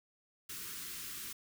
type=band-stop noise; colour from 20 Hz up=white; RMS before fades=-44 dBFS; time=0.49-1.33 s; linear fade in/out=5 ms; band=430 to 1100 Hz; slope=48 dB/octave; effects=none